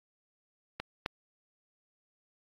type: clicks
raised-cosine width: 0.3 ms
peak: -19 / -15 dBFS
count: 2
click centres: 0.8 / 1.061 s
effects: AAC 32 kbps